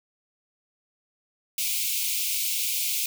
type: high-pass noise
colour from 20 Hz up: white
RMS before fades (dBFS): -27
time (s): 1.58-3.06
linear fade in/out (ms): 2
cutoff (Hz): 2200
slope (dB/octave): 96
effects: none